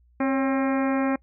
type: harmonic tone with a mistuned harmonic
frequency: 267.1 Hz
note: C4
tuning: 36 cents sharp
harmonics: 1 / 2 / 3 / 4 / 5 / 6 / 7 / 8 / 9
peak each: -22 / -28 / -32 / -34 / -36 / -38 / -39 / -40 / -41 dBFS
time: 0.2-1.16 s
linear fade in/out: 5 ms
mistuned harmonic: 2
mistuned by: +49 cents
effects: noise-tail reverb RT60 0.1 s tail -24 dB re dry + added 60 Hz sine -56 dBFS peak until 1.22 s